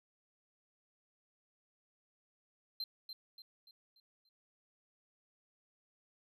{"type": "tone with echo", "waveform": "triangle", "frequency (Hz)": 4132, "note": "C8", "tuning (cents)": -22, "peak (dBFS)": -36, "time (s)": [2.8, 2.84], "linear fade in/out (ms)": 2, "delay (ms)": 290, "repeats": 5, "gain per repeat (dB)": -7, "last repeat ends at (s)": 4.29, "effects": []}